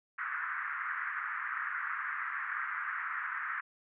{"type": "band-pass noise", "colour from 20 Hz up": "pink", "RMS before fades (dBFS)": -37, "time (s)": [0.18, 3.61], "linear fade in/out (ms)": 10, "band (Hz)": [1200, 1900], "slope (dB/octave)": 48, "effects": []}